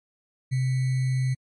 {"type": "tone with sample-and-hold", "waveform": "sine", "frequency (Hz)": 129.6, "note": "C3", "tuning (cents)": -16, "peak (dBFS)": -21, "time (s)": [0.51, 1.35], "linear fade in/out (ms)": 20, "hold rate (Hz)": 2100, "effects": ["MP3 48 kbps"]}